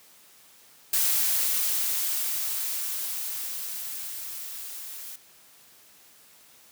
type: noise with level ramp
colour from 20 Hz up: blue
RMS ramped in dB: -23 to -40 dBFS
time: 0.93-5.16 s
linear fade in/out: 5 ms
effects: white hiss -55 dBFS RMS until 6.71 s + high-pass 100 Hz 12 dB/octave